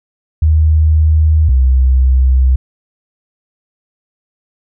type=tone pair in turn; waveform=sine; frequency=78 / 64.72 Hz; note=D#2 / C2; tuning=+5 / -18 cents; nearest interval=minor third; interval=323 cents; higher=first; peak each=-6 dBFS; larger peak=neither; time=0.42-1.49 / 1.49-2.56 s; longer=neither; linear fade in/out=5 ms; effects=none